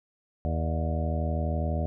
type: harmonic tone with a mistuned harmonic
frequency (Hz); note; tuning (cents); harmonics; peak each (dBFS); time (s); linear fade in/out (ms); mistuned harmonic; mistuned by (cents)
79.8; D#2; +44; 1 / 2 / 3 / 4 / 5 / 6 / 7 / 8 / 9; -27 / -33 / -36 / -42 / -43 / -43 / -36 / -42 / -39; 0.45-1.86; 0; 7; +84
effects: none